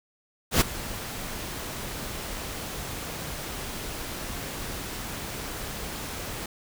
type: noise with ADSR envelope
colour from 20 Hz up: pink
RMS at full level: -18 dBFS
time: 0.51-6.46 s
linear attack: 98 ms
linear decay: 17 ms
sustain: -17 dB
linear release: 4 ms
effects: none